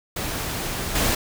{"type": "noise with level steps", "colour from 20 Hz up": "pink", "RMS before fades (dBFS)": [-28, -21], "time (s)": [0.16, 1.15], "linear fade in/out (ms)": 5, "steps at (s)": 0.95, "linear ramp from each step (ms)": 5, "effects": []}